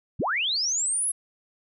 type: linear sweep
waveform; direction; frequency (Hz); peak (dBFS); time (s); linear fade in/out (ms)
sine; up; 46.25 to 11000; -23; 0.19-1.12; 10
effects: none